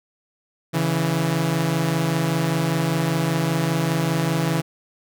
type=tone pair together; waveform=sawtooth; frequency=139.72 / 164.81 Hz; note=C#3 / E3; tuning=+14 / 0 cents; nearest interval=minor third; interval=286 cents; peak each=-20 / -17 dBFS; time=0.73-4.62 s; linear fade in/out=20 ms; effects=none